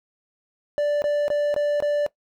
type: tone bursts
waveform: triangle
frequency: 586 Hz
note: D5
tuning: 4 cents flat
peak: -17 dBFS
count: 5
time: 0.78-2.064 s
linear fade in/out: 0 ms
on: 240 ms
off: 21 ms
effects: noise-tail reverb RT60 0.1 s tail -19 dB re dry